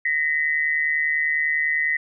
sine tone pair together, 1864 / 2014 Hz, A#6 / B6, -1 / +33 cents, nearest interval minor second, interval 134 cents, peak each -22 dBFS, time 0.05-1.97 s, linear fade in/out 5 ms, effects none

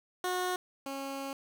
15% pulse tone pair in turn, 363.9 / 273.5 Hz, F#4 / C#4, -29 / -23 cents, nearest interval perfect fourth, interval 494 cents, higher first, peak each -24 / -30 dBFS, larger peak first, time 0.24-0.56 / 0.86-1.33 s, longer second, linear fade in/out 2 ms, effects none

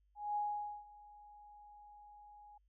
sine tone with ADSR envelope, 830.6 Hz, G#5, in tune, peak -33 dBFS, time 0.15-2.58 s, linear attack 210 ms, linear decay 480 ms, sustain -22 dB, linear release 7 ms, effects added 50 Hz sine -70 dBFS peak until 2.68 s

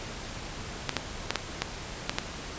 clicks, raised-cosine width 0.2 ms, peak -8 dBFS, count 7, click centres 0.893 / 0.967 / 1.306 / 1.357 / 1.62 / 2.095 / 2.185 s, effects pink hiss -39 dBFS RMS until 2.58 s + resampled to 16000 Hz

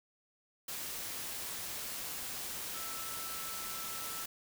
sine tone in noise, 1322 Hz, E6, 5 cents sharp, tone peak -47 dBFS, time 2.74-4.24 s, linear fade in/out 5 ms, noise white, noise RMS -41 dBFS, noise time 0.68-4.26 s, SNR -9 dB, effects none

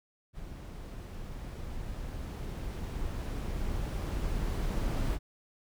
brown noise with level ramp, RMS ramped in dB -43 to -30 dBFS, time 0.33-5.19 s, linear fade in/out 50 ms, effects none

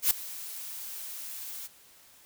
blue noise with ADSR envelope, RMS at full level -21 dBFS, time 0.02-1.68 s, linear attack 88 ms, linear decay 4 ms, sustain -19 dB, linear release 24 ms, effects white hiss -57 dBFS RMS until 2.25 s

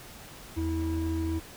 triangle tone pair together, 82.41 / 324.7 Hz, E2 / E4, 0 / -26 cents, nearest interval 2 octaves, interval 2374 cents, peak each -28 dBFS, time 0.56-1.4 s, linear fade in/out 20 ms, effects pink hiss -47 dBFS RMS until 1.56 s

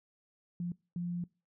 sine tone bursts at uneven times, 174.61 Hz, F3, in tune, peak -33 dBFS, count 2, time 0.6-0.72 / 0.96-1.24 s, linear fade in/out 2 ms, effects noise-tail reverb RT60 0.3 s tail -24 dB re dry

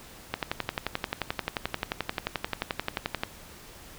click train, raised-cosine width 0.3 ms, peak -11 dBFS, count 34, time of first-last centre 0.34-3.235 s, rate 11.4 Hz, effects pink hiss -48 dBFS RMS until 3.98 s

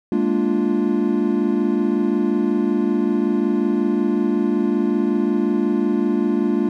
triangle chord, Bb dominant seventh, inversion third, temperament equal, 207.7 / 233.1 / 293.7 / 349.2 Hz, Ab3 / Bb3 / D4 / F4, 0 / 0 / 0 / 0 cents, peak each -20 dBFS, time 0.12-6.69 s, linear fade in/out 2 ms, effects none

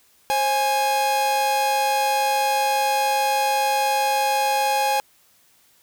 45% pulse tone pair together, 532.5 / 830.6 Hz, C5 / G#5, +30 / 0 cents, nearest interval minor sixth, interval 770 cents, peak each -26 / -19 dBFS, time 0.3-5 s, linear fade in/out 0 ms, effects white hiss -58 dBFS RMS until 5.82 s

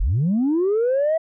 sine linear sweep, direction up, 30.87 to 658 Hz, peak -15 dBFS, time 0-1.18 s, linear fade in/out 10 ms, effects tanh soft clip ceiling -14 dBFS

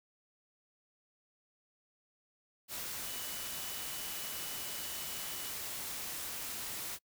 sine tone in noise, 2960 Hz, F#7, in tune, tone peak -50 dBFS, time 3.03-5.53 s, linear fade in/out 50 ms, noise white, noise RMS -41 dBFS, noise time 2.68-6.99 s, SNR -12 dB, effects noise-tail reverb RT60 0.1 s tail -26 dB re dry

